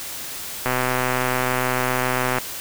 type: click train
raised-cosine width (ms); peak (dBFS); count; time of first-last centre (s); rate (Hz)
0.5; -6; 220; 0.66-2.384; 127
effects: white hiss -32 dBFS RMS until 2.6 s